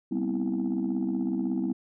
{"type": "chord", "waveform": "sine", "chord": "C major seventh", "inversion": "second", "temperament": "just", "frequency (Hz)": [196.22, 245.3, 261.6, 327], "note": ["G3", "B3", "C4", "E4"], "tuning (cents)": [2, -12, 0, -14], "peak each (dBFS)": -30, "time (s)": [0.11, 1.73], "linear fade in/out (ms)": 10, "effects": ["tanh soft clip ceiling -20 dBFS"]}